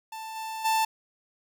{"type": "tone with level steps", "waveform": "45% pulse", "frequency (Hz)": 885, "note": "A5", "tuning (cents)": 10, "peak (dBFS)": [-36, -33, -22], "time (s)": [0.12, 0.85], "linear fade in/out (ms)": 5, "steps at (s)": [0.35, 0.64], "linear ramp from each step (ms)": 20, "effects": []}